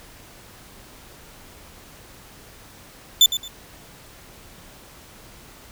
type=tone with echo; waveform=35% pulse; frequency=3520 Hz; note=A7; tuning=in tune; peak=-7 dBFS; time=3.21-3.26 s; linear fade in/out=2 ms; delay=110 ms; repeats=2; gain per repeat=-12 dB; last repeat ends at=3.48 s; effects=pink hiss -46 dBFS RMS until 5.71 s